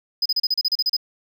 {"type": "tone bursts", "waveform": "triangle", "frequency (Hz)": 5010, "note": "D#8", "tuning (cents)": 11, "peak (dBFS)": -16, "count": 11, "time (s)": [0.22, 0.967], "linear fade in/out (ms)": 5, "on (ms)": 37, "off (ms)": 34, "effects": []}